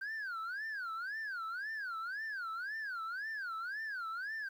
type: tone with vibrato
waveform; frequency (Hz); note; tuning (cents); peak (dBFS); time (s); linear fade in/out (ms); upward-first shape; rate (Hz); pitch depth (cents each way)
sine; 1532; G6; -40; -35; 0.01-4.49; 10; sine; 1.9; 270
effects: tanh soft clip ceiling -37 dBFS + 11-bit